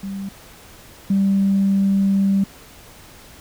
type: tone pair in turn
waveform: sine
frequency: 196 / 196 Hz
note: G3 / G3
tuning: 0 / 0 cents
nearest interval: unison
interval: 0 cents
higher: neither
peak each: -25 / -13 dBFS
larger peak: second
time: 0.03-0.29 / 1.1-2.44 s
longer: second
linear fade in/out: 5 ms
effects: tanh soft clip ceiling -9 dBFS + pink hiss -44 dBFS RMS until 3.4 s